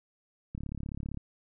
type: click train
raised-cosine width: 5 ms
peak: -25 dBFS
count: 23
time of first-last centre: 0.55-1.173 s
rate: 35.3 Hz
effects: none